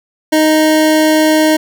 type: tone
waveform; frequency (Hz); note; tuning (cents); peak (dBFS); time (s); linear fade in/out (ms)
25% pulse; 311.2; D#4; 0; -4; 0.32-1.57; 10
effects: none